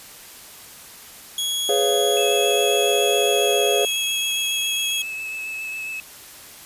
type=tone with pitch glide; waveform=sawtooth; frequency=3334 to 3311 Hz; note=G#7 to G#7; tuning=+6 to -6 cents; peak=-19 dBFS; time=1.38-5.02 s; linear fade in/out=2 ms; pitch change=-12 cents; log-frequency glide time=3.23-3.64 s
type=chord; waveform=triangle; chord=C# dominant seventh; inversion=second; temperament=just; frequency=415.8 / 498.9 / 554.4 / 693 Hz; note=G#4 / B4 / C#5 / E#5; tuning=+2 / +17 / 0 / -14 cents; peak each=-19 / -24 / -22 / -23 dBFS; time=1.69-3.85 s; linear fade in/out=2 ms
type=tone with vibrato; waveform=triangle; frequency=2600 Hz; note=E7; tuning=24 cents flat; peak=-26 dBFS; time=2.17-6 s; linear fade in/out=0 ms; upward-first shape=triangle; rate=7.3 Hz; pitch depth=22 cents each way
effects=white hiss -42 dBFS RMS until 6.65 s + resampled to 32000 Hz